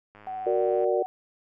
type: click train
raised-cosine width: 0.5 ms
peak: -34 dBFS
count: 73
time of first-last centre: 0.15-0.842 s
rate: 104 Hz
type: tone with vibrato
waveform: sine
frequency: 751 Hz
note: F#5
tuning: 26 cents sharp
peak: -31 dBFS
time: 0.27-1.06 s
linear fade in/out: 0 ms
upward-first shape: sine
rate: 15 Hz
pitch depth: 15 cents each way
type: chord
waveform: sine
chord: Gb augmented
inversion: none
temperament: equal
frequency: 370 / 466.2 / 587.3 Hz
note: Gb4 / Bb4 / D5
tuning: 0 / 0 / 0 cents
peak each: -26 dBFS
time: 0.46-1.03 s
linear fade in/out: 10 ms
effects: none